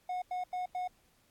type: tone bursts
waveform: triangle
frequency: 728 Hz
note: F#5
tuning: 28 cents flat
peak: -31 dBFS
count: 4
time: 0.09-0.877 s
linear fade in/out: 5 ms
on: 130 ms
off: 89 ms
effects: pink hiss -69 dBFS RMS until 1.3 s + AAC 64 kbps